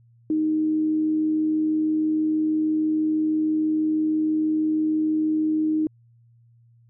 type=tone with amplitude modulation; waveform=sine; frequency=311.1 Hz; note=D#4; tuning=in tune; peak=-18 dBFS; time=0.3-5.87 s; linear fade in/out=2 ms; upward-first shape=sine; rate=86.2 Hz; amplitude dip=25%; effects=added 117 Hz sine -53 dBFS peak until 6.89 s